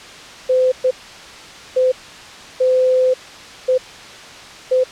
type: tone bursts at uneven times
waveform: sine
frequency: 512 Hz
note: C5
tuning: 38 cents flat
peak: -11 dBFS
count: 6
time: 0.49-0.72 / 0.84-0.91 / 1.76-1.92 / 2.6-3.14 / 3.68-3.78 / 4.71-4.84 s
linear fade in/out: 10 ms
effects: white hiss -36 dBFS RMS until 4.91 s + low-pass 5000 Hz 12 dB/octave